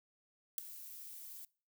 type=noise with ADSR envelope; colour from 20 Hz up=violet; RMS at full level=-30 dBFS; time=0.58-1.45 s; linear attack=3 ms; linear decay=4 ms; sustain=-20 dB; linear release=3 ms; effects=noise-tail reverb RT60 0.4 s tail -23 dB re dry